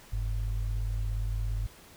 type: tone pair together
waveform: sine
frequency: 47.78 / 105 Hz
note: G1 / G#2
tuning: -44 / +19 cents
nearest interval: octave + major second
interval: 1363 cents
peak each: -29 / -34 dBFS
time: 0.12-1.67 s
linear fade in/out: 10 ms
effects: pink hiss -53 dBFS RMS until 1.96 s